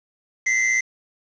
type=tone pair together; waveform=square; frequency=1951.9 / 2068 Hz; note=B6 / C7; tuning=-21 / -21 cents; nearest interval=minor second; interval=100 cents; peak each=-26 / -19 dBFS; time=0.46-0.81 s; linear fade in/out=10 ms; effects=resampled to 16000 Hz + 7-bit